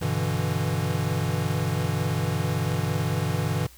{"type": "chord", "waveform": "square", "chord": "E minor seventh", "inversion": "first", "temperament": "equal", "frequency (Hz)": [98, 123.47, 146.83, 164.81], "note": ["G2", "B2", "D3", "E3"], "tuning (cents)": [0, 0, 0, 0], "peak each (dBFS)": -30, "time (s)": [0.01, 3.67], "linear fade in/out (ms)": 10, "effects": ["added 60 Hz sine -51 dBFS peak until 3.77 s", "white hiss -52 dBFS RMS until 3.77 s"]}